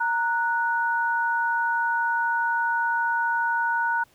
sine tone pair together, 928 / 1473.1 Hz, A#5 / F#6, -8 / -8 cents, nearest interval minor sixth, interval 800 cents, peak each -24 / -24 dBFS, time 0-4.04 s, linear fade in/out 10 ms, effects pink hiss -60 dBFS RMS until 4.14 s

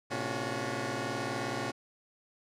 10% pulse tone cluster, 113.3 / 132.3 / 283.3 / 363.6 Hz, A#2 / C3 / C#4 / F#4, -49 / +20 / +38 / -30 cents, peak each -30 dBFS, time 0.1-1.72 s, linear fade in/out 20 ms, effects low-pass 8000 Hz 12 dB/octave

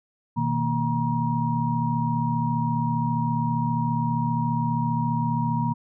sine tone cluster, 123.7 / 158.6 / 231.9 / 950 Hz, B2 / D#3 / A#3 / A#5, +3 / +33 / -9 / +33 cents, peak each -27 dBFS, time 0.36-5.74 s, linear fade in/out 20 ms, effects none

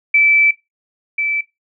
sine tone pair in turn, 2318 / 2318 Hz, D7 / D7, -23 / -23 cents, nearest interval unison, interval 0 cents, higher neither, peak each -8 / -15 dBFS, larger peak first, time 0.14-0.51 / 1.18-1.41 s, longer first, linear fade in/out 5 ms, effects noise-tail reverb RT60 0.2 s tail -21 dB re dry

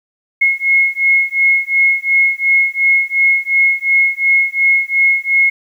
sine beating tone pair, 2166 / 2168.8 Hz, C#7 / C#7, -41 / -38 cents, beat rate 2.8 Hz, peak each -13 dBFS, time 0.41-5.5 s, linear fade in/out 10 ms, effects 8-bit

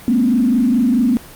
sine tone with frequency modulation, 243.3 Hz, B3, 26 cents flat, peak -11 dBFS, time 0.08-1.17 s, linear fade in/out 0 ms, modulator 24.7 Hz, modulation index 1.1, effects pink hiss -38 dBFS RMS until 1.35 s + Opus 32 kbps

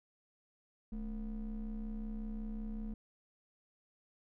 triangle ring-modulated tone, 124.7 Hz, B2, 17 cents sharp, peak -33 dBFS, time 0.92-2.94 s, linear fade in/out 5 ms, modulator 92 Hz, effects none

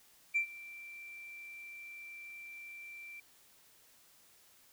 sine tone with ADSR envelope, 2349 Hz, D7, in tune, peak -25 dBFS, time 0.34-3.2 s, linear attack 22 ms, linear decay 95 ms, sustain -21 dB, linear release 4 ms, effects tanh soft clip ceiling -24 dBFS + white hiss -64 dBFS RMS until 4.72 s

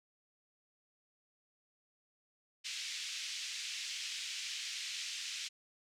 pink band-pass noise, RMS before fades -42 dBFS, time 2.64-5.49 s, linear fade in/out 20 ms, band 2400 to 6800 Hz, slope 24 dB/octave, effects none

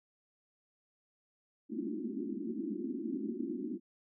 white band-pass noise, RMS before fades -38 dBFS, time 1.69-3.8 s, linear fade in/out 50 ms, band 200 to 360 Hz, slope 96 dB/octave, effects none

